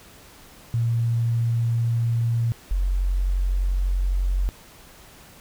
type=tone pair in turn; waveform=sine; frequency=116.54 / 45.88 Hz; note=A#2 / F#1; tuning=0 / -14 cents; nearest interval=octave + major third; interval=1614 cents; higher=first; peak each=-19 dBFS; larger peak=neither; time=0.74-2.52 / 2.71-4.49 s; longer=neither; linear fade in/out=0 ms; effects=pink hiss -48 dBFS RMS until 5.4 s